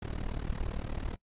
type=noise with amplitude modulation; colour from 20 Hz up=brown; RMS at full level=-31 dBFS; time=0.02-1.16 s; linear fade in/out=5 ms; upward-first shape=sine; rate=37.8 Hz; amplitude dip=90%; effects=noise-tail reverb RT60 0.1 s tail -21 dB re dry + resampled to 8000 Hz